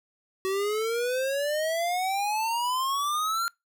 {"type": "exponential sweep", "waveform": "square", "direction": "up", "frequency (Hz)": [376.3, 1396.9], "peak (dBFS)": -26, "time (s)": [0.45, 3.48], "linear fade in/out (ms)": 0, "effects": ["noise-tail reverb RT60 0.2 s tail -25 dB re dry"]}